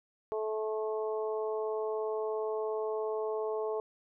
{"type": "harmonic tone", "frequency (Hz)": 217.1, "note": "A3", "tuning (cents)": -23, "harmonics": [2, 3, 4, 5], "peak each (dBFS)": [-32, -39, -42, -44], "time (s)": [0.32, 3.8], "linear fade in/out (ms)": 0, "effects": []}